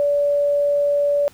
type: tone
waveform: sine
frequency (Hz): 576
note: D5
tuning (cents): -34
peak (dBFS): -15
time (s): 0-1.28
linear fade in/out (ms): 0
effects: pink hiss -50 dBFS RMS until 1.33 s